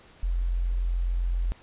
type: tone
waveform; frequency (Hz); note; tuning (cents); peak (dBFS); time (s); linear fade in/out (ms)
sine; 43.65; F1; 0; -23; 0.23-1.52; 0
effects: pink hiss -54 dBFS RMS until 1.62 s + resampled to 8000 Hz